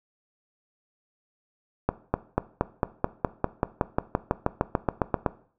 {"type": "accelerating click train", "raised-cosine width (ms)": 1, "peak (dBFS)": -7, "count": 20, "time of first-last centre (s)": [1.89, 5.262], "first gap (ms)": 250, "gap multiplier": 0.96, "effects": ["noise-tail reverb RT60 0.5 s tail -17 dB re dry"]}